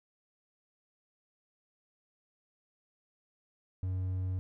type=tone; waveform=triangle; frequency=92.8 Hz; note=F#2; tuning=6 cents sharp; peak=-29 dBFS; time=3.83-4.39 s; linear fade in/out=0 ms; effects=none